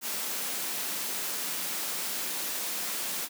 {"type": "high-pass noise", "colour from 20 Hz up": "white", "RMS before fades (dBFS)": -33, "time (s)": [0.01, 3.29], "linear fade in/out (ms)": 50, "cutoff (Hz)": 160, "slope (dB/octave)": 96, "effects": []}